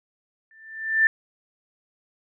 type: tone with exponential growth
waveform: sine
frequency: 1777 Hz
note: A6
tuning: 17 cents sharp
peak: -12 dBFS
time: 0.51-1.07 s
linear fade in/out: 1 ms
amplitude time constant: 120 ms
effects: none